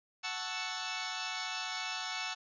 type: chord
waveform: 10% pulse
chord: F# minor seventh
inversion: none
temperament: equal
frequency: 740 / 880 / 1108.7 / 1318.5 Hz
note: F#5 / A5 / C#6 / E6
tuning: 0 / 0 / 0 / 0 cents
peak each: -32 / -33 / -35 / -33 dBFS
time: 0.23-2.35 s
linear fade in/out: 20 ms
effects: resampled to 16000 Hz